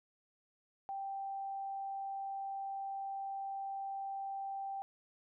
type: tone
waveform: sine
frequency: 784 Hz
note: G5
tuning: in tune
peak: -38 dBFS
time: 0.89-4.82 s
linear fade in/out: 0 ms
effects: none